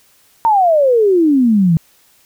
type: exponential sweep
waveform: sine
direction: down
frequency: 932.3 to 157 Hz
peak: -8 dBFS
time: 0.45-1.77 s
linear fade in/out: 0 ms
effects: white hiss -52 dBFS RMS until 2.25 s